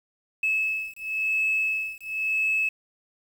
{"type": "beating tone pair", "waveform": "sine", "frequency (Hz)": [2596, 2596.96], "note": ["E7", "E7"], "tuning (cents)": [-27, -27], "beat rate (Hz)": 0.96, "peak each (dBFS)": -26, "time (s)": [0.43, 2.69], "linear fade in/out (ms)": 5, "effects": ["tanh soft clip ceiling -16 dBFS", "8-bit"]}